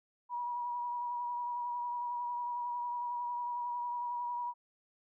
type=tone with vibrato; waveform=sine; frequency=966 Hz; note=B5; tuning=39 cents flat; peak=-34 dBFS; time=0.29-4.54 s; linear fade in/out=50 ms; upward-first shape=triangle; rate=11 Hz; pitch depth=28 cents each way; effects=none